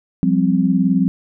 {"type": "chord", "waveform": "sine", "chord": "F suspended second", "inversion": "none", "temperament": "equal with one note detuned", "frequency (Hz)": [177.05, 196, 261.6], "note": ["F3", "G3", "C4"], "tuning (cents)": [24, 0, 0], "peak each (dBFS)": -17, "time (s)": [0.23, 1.08], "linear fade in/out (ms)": 0, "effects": []}